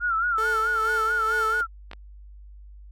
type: tone with vibrato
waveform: sine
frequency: 1381 Hz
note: F6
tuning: 20 cents flat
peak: -21 dBFS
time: 0-1.67 s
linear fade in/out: 50 ms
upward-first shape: sine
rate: 4.6 Hz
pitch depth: 97 cents each way
type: tone with tremolo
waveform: 35% pulse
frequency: 440 Hz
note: A4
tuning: in tune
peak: -27 dBFS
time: 0.38-1.61 s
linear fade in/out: 2 ms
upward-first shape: sine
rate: 2.2 Hz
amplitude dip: 50%
type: clicks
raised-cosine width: 0.3 ms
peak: -22 dBFS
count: 2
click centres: 1.914 / 1.933 s
effects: added 50 Hz sine -42 dBFS peak until 2.91 s + AAC 48 kbps